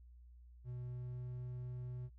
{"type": "tone with pitch glide", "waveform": "triangle", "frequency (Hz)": [123.47, 124.26], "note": ["B2", "B2"], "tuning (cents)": [0, 11], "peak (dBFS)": -40, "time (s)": [0.64, 2.1], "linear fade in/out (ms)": 50, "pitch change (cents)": 11, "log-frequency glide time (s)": [0.79, 1.31], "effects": ["added 60 Hz sine -56 dBFS peak until 2.18 s"]}